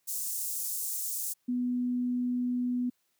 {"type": "high-pass noise", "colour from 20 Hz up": "pink", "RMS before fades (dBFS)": -34, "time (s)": [0.07, 1.34], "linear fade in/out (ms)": 20, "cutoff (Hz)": 7200, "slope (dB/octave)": 24}
{"type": "tone", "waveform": "sine", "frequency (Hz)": 246.9, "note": "B3", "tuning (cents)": 0, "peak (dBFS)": -27, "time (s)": [1.48, 2.9], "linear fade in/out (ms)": 10}
{"effects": ["white hiss -75 dBFS RMS until 3.19 s", "high-pass 80 Hz 12 dB/octave"]}